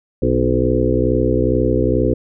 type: harmonic tone with a mistuned harmonic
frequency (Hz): 62.3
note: B1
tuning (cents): +16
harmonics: 1 / 2 / 4 / 5 / 6 / 7 / 8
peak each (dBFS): -21 / -21 / -21 / -21 / -21 / -21 / -21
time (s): 0.22-2.14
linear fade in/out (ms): 5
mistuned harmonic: 8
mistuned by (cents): +34
effects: none